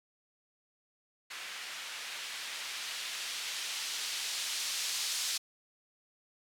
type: noise with low-pass filter sweep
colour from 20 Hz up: violet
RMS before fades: -38 dBFS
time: 1.3-5.38 s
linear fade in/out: 10 ms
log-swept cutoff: 2100 to 4800 Hz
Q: 0.91
effects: none